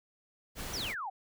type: noise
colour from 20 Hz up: pink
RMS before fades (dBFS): -40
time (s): 0.55-0.95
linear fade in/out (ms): 50
type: exponential sweep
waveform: sine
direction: down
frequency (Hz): 6280 to 719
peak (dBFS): -35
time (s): 0.73-1.1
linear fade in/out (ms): 10
effects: none